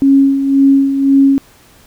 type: tone with tremolo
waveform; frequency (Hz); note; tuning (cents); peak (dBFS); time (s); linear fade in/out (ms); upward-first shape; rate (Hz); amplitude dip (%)
sine; 274.2; C#4; -19; -4; 0.02-1.38; 0; sine; 1.9; 60
effects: pink hiss -45 dBFS RMS until 1.86 s